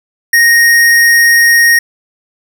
square tone, 1864.7 Hz, A#6, in tune, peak -5 dBFS, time 0.33-1.79 s, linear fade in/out 5 ms, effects none

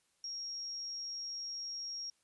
sine tone, 5588 Hz, F8, in tune, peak -39 dBFS, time 0.24-2.1 s, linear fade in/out 2 ms, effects white hiss -75 dBFS RMS until 2.23 s + resampled to 24000 Hz

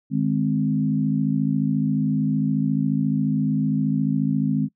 sine chord, Ab major, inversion second, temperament equal with one note detuned, 153.07 / 207.7 / 261.6 Hz, Eb3 / Ab3 / C4, -28 / 0 / 0 cents, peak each -23 dBFS, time 0.1-4.69 s, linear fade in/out 50 ms, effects noise-tail reverb RT60 0.1 s tail -21 dB re dry

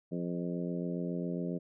harmonic tone with a mistuned harmonic, 87.31 Hz, F2, in tune, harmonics 2 / 3 / 4 / 5 / 6 / 7, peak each -35 / -39 / -41 / -43 / -45 / -46 dBFS, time 0.11-1.59 s, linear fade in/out 20 ms, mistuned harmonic 7, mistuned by +16 cents, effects none

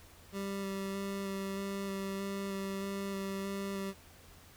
25% pulse tone with vibrato, 196 Hz, G3, in tune, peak -32 dBFS, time 0.32-3.94 s, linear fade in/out 50 ms, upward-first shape square, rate 1.6 Hz, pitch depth 10 cents each way, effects added 85 Hz sine -60 dBFS peak until 4.56 s + pink hiss -58 dBFS RMS until 4.56 s

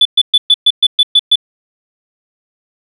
sine tone bursts, 3474 Hz, A7, 23 cents flat, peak -3 dBFS, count 9, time 0.01-1.357 s, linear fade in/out 5 ms, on 43 ms, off 120 ms, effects tanh soft clip ceiling 0 dBFS

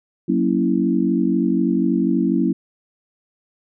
sine chord, F# dominant seventh, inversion none, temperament equal, 185 / 233.1 / 277.2 / 329.6 Hz, F#3 / A#3 / C#4 / E4, 0 / 0 / 0 / 0 cents, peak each -21 dBFS, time 0.28-2.53 s, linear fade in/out 10 ms, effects none

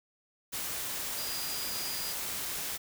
sine tone in noise, 4871 Hz, D#8, 38 cents flat, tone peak -39 dBFS, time 1.17-2.13 s, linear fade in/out 20 ms, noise white, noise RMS -36 dBFS, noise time 0.52-2.78 s, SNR -6 dB, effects none

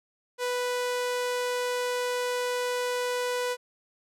sawtooth tone, 493.9 Hz, B4, in tune, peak -23 dBFS, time 0.38-3.57 s, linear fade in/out 50 ms, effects low-pass 12000 Hz 12 dB/octave

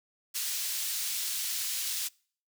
pink high-pass noise, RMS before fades -33 dBFS, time 0.34-2.09 s, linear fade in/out 20 ms, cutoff 4000 Hz, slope 12 dB/octave, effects noise-tail reverb RT60 0.5 s tail -26 dB re dry

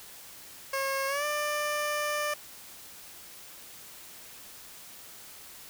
15% pulse tone with pitch glide, 542 to 594.5 Hz, C#5 to D5, -39 to +21 cents, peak -22 dBFS, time 0.73-2.34 s, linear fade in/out 5 ms, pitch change +160 cents, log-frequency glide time 1.07-1.25 s, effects white hiss -48 dBFS RMS until 5.69 s

